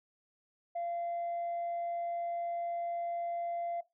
sine tone, 688 Hz, F5, 26 cents flat, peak -32 dBFS, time 0.75-3.81 s, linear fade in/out 10 ms, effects noise-tail reverb RT60 0.2 s tail -18 dB re dry + tanh soft clip ceiling -31 dBFS

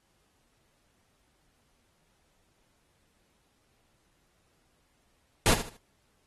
pink noise with echo, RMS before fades -23 dBFS, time 5.46-5.54 s, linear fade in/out 0 ms, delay 76 ms, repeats 3, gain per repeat -11 dB, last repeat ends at 5.768 s, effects pink hiss -71 dBFS RMS until 6.26 s + AAC 32 kbps

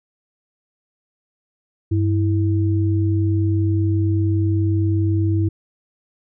sine tone pair together, 98.6 / 326.4 Hz, G2 / E4, +11 / -17 cents, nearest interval octave + major sixth, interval 2072 cents, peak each -16 / -22 dBFS, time 1.91-5.49 s, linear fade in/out 10 ms, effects none

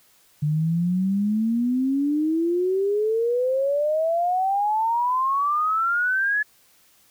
sine exponential sweep, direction up, 146.83 to 1718 Hz, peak -19 dBFS, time 0.42-6.43 s, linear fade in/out 10 ms, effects white hiss -58 dBFS RMS until 7.1 s

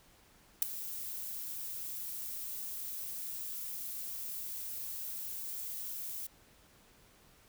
violet noise with ADSR envelope, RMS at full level -24 dBFS, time 0.62-6.27 s, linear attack 4 ms, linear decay 8 ms, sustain -17 dB, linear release 6 ms, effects pink hiss -63 dBFS RMS until 7.48 s

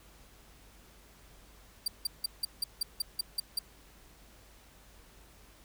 sawtooth tone bursts, 4700 Hz, D8, 1 cent sharp, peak -25 dBFS, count 10, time 1.86-3.59 s, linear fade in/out 5 ms, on 20 ms, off 170 ms, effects added 50 Hz sine -59 dBFS peak until 5.64 s + pink hiss -59 dBFS RMS until 5.64 s

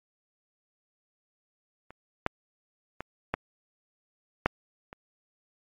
clicks, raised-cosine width 0.5 ms, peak -30 / -10 / -19 / -11 / -6 / -27 dBFS, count 6, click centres 1.906 / 2.264 / 3.006 / 3.34 / 4.46 / 4.929 s, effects MP3 64 kbps

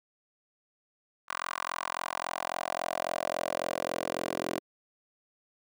10% pulse tone with high-pass filter sweep, 43.65 Hz, F1, in tune, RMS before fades -34 dBFS, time 1.28-4.6 s, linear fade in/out 20 ms, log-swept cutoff 1200 to 390 Hz, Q 3, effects none

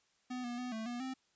square tone with pitch steps, 250.9 / 241 / 249.3 / 221.2 / 241.5 / 261.2 Hz, B3 / B3 / B3 / A3 / B3 / C4, +28 / -42 / +16 / +9 / -39 / -3 cents, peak -39 dBFS, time 0.3-1.14 s, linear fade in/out 10 ms, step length 140 ms, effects white hiss -74 dBFS RMS until 1.35 s + resampled to 16000 Hz

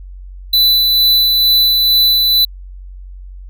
square tone with tremolo, 3990 Hz, B7, 17 cents sharp, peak -8 dBFS, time 0.53-2.45 s, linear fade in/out 5 ms, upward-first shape sine, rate 2.2 Hz, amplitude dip 25%, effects added 46 Hz sine -29 dBFS peak until 3.49 s

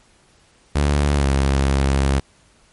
sawtooth tone with pitch glide, 72.3 to 68.24 Hz, D2 to C#2, -27 to -27 cents, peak -11 dBFS, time 0.75-2.2 s, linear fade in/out 10 ms, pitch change -100 cents, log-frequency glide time 1.15-1.27 s, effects pink hiss -55 dBFS RMS until 2.72 s + MP3 48 kbps

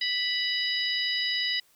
harmonic tone with a mistuned harmonic, 987.8 Hz, B5, in tune, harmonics 2 / 3 / 4 / 5, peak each -31 / -31 / -31 / -31 dBFS, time 0.01-1.6 s, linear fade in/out 5 ms, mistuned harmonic 4, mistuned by -25 cents, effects white hiss -63 dBFS RMS until 1.75 s

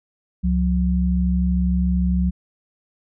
sine tone pair together, 67.7 / 180.74 Hz, C#2 / F#3, -40 / -40 cents, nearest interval octave + perfect fourth, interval 1700 cents, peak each -19 dBFS, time 0.43-2.31 s, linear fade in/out 20 ms, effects none

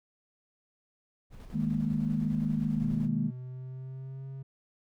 brown noise with tremolo, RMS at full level -44 dBFS, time 1.3-3.1 s, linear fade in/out 50 ms, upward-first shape square, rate 10 Hz, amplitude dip 40%
sine chord, D# suspended fourth, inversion none, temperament equal, 155.56 / 207.7 / 233.1 Hz, D#3 / G#3 / A#3, 0 / 0 / 0 cents, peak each -31 dBFS, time 1.52-3.32 s, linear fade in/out 50 ms
triangle tone with pitch glide, 123.47 to 134.64 Hz, B2 to C3, 0 to +50 cents, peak -36 dBFS, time 2.81-4.43 s, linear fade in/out 10 ms, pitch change +150 cents, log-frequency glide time 3.02-4.26 s
effects none

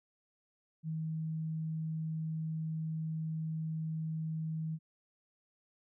sine tone, 159.1 Hz, D#3, 39 cents sharp, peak -34 dBFS, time 0.83-4.79 s, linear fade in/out 50 ms, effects none

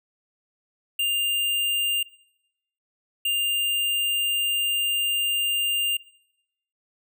square tone bursts at uneven times, 2800 Hz, F7, 4 cents sharp, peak -22 dBFS, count 2, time 0.99-2.03 / 3.25-5.97 s, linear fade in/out 5 ms, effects noise-tail reverb RT60 0.8 s tail -21 dB re dry

